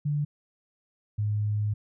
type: tone pair in turn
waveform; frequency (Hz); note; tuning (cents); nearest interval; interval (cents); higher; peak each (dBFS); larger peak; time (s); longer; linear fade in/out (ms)
sine; 146.83 / 104.97; D3 / G#2; 0 / +19; tritone; 581; first; -24 / -24; neither; 0.05-0.25 / 1.18-1.74; second; 10
effects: none